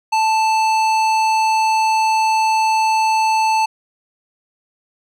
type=tone with hard clipping; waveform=triangle; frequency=880 Hz; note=A5; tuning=in tune; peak=-15 dBFS; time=0.12-3.66 s; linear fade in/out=10 ms; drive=18 dB; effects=none